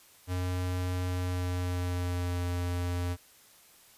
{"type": "tone with pitch glide", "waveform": "square", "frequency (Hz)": [90.7, 88.42], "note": ["F#2", "F2"], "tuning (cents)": [-34, 22], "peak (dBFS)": -30, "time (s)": [0.27, 3.17], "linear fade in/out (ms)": 50, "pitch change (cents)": -44, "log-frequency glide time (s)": [1.03, 2.45], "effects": ["white hiss -58 dBFS RMS until 3.97 s", "resampled to 32000 Hz"]}